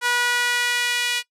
sawtooth tone with high-pass filter sweep, 485.6 Hz, B4, 29 cents flat, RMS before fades -22 dBFS, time 0.01-1.23 s, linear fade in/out 50 ms, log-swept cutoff 1300 to 2500 Hz, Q 1.7, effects noise-tail reverb RT60 0.1 s tail -20 dB re dry + low-pass 12000 Hz 12 dB/octave

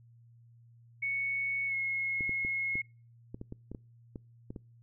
sine tone with pitch glide, 2217 to 2168 Hz, C#7 to C#7, 0 to -39 cents, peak -30 dBFS, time 1.02-2.82 s, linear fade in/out 10 ms, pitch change -39 cents, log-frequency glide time 1.67-1.75 s
clicks, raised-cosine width 3 ms, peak -28 dBFS, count 12, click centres 2.208 / 2.294 / 2.449 / 2.755 / 3.345 / 3.414 / 3.524 / 3.716 / 3.748 / 4.158 / 4.505 / 4.562 s
effects noise-tail reverb RT60 0.4 s tail -26 dB re dry + added 117 Hz sine -56 dBFS peak until 4.82 s

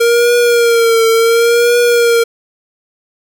square tone with vibrato, 466.2 Hz, A#4, in tune, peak -8 dBFS, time 0-2.24 s, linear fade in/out 10 ms, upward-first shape triangle, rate 0.7 Hz, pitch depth 58 cents each way, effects none

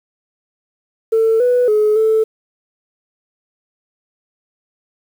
sine tone with pitch steps, 447.5 / 493.4 / 425 / 439.8 Hz, A4 / B4 / G#4 / A4, +29 / -2 / +40 / -1 cents, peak -9 dBFS, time 1.12-2.24 s, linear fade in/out 10 ms, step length 280 ms, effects tanh soft clip ceiling -7 dBFS + 7-bit

